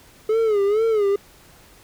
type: tone with vibrato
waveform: triangle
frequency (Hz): 424.6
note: G#4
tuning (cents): +38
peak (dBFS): -14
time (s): 0.29-1.16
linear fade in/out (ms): 5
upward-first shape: sine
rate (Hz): 2.2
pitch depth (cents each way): 120
effects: pink hiss -50 dBFS RMS until 1.83 s